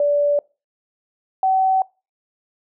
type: tone pair in turn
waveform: sine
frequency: 580 / 760.5 Hz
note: D5 / F#5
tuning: -22 / +47 cents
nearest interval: perfect fourth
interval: 469 cents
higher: second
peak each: -14 dBFS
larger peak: neither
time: 0-0.39 / 1.43-1.82 s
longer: neither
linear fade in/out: 2 ms
effects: noise-tail reverb RT60 0.3 s tail -24 dB re dry